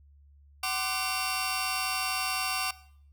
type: tone cluster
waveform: sawtooth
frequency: 752 / 1041 / 1183 / 2742 / 4606 Hz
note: F#5 / C6 / D6 / F7 / D8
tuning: +28 / -9 / +12 / -32 / -34 cents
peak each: -31 / -36 / -31 / -30 / -34 dBFS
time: 0.63-2.71 s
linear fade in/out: 5 ms
effects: noise-tail reverb RT60 0.6 s tail -18 dB re dry + added 71 Hz sine -54 dBFS peak until 3.12 s